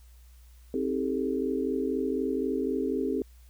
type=chord; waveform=sine; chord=A half-diminished seventh; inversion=first; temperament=just; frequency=264 / 316.8 / 396 / 440 Hz; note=C4 / Eb4 / G4 / A4; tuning=+16 / +31 / +18 / 0 cents; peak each=-30 / -34 / -31 / -33 dBFS; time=0.74-3.22 s; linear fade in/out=2 ms; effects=added 60 Hz sine -50 dBFS peak until 3.49 s + white hiss -64 dBFS RMS until 3.49 s